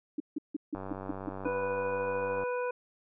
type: tone bursts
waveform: sine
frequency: 298 Hz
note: D4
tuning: 25 cents sharp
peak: -29 dBFS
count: 8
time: 0.18-1.476 s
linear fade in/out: 5 ms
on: 22 ms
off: 160 ms
type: click train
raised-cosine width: 1 ms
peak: -26 dBFS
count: 163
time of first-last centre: 0.75-2.436 s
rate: 96.1 Hz
type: harmonic tone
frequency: 493.9 Hz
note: B4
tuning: in tune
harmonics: 1 / 2 / 3 / 5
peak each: -31 / -37 / -41 / -45 dBFS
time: 1.45-2.71 s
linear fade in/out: 5 ms
effects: none